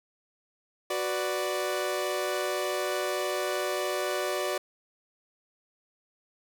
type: chord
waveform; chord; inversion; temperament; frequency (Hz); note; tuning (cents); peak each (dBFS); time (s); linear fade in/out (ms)
sawtooth; B minor; second; equal; 370 / 493.9 / 587.3; F#4 / B4 / D5; 0 / 0 / 0; -28 / -32 / -27; 0.9-4.58; 5
effects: none